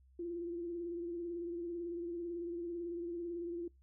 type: tone with vibrato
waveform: sine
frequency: 343.4 Hz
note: F4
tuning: 29 cents flat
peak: -38 dBFS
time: 0.19-3.68 s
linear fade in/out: 5 ms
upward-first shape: triangle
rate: 18 Hz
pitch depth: 49 cents each way
effects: noise-tail reverb RT60 0.2 s tail -25 dB re dry + added 65 Hz sine -62 dBFS peak until 3.82 s